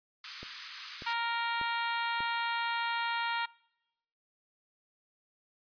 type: high-pass noise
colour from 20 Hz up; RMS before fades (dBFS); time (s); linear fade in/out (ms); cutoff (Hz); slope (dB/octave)
white; -39; 0.24-1.13; 2; 1100; 48
type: click train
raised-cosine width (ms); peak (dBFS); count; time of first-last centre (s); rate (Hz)
2; -32; 4; 0.43-2.205; 1.69
type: harmonic tone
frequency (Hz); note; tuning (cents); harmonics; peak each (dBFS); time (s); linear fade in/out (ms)
466.2; A#4; 0; 2 / 3 / 4 / 5 / 6 / 7 / 8 / 9; -33 / -37 / -39 / -41 / -43 / -44 / -45 / -46; 1.06-3.46; 10
effects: noise-tail reverb RT60 0.9 s tail -24 dB re dry + resampled to 11025 Hz